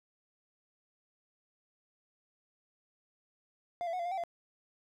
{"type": "tone with pitch steps", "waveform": "triangle", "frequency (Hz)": [700, 670, 732, 686, 707, 768, 686], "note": ["F5", "E5", "F#5", "F5", "F5", "G5", "F5"], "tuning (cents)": [4, 28, -19, -31, 21, -36, -31], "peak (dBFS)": -31, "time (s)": [3.81, 4.237], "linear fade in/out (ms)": 0, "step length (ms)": 61, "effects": []}